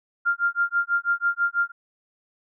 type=tone with tremolo; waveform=sine; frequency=1396.9 Hz; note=F6; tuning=in tune; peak=-17 dBFS; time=0.25-1.72 s; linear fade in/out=20 ms; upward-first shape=sine; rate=6.1 Hz; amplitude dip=100%; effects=none